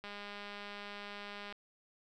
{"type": "click train", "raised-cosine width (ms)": 0.3, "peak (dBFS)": -30, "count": 304, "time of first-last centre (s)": [0.04, 1.525], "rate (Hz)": 204, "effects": []}